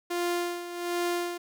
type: tone with tremolo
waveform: sawtooth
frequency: 349.2 Hz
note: F4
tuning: in tune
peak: -22 dBFS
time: 0.1-1.38 s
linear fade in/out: 10 ms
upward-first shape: sine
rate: 1.3 Hz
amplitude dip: 70%
effects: none